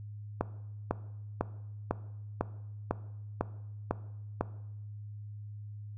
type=click train; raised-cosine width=1 ms; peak=-14 dBFS; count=9; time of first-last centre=0.41-4.41 s; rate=2 Hz; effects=noise-tail reverb RT60 0.9 s tail -17 dB re dry + added 104 Hz sine -41 dBFS peak until 5.97 s